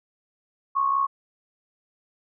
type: tone with amplitude modulation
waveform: sine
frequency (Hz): 1100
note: C#6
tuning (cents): -14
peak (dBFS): -17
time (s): 0.75-1.07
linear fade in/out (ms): 20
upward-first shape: sine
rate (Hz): 65.3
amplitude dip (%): 60
effects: none